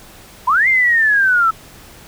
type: linear two-way sweep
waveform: sine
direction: up then down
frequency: 932.3 to 2126 to 1299 Hz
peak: -10 dBFS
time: 0.47-1.51 s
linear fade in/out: 10 ms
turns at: 0.68 s
effects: pink hiss -41 dBFS RMS until 2.07 s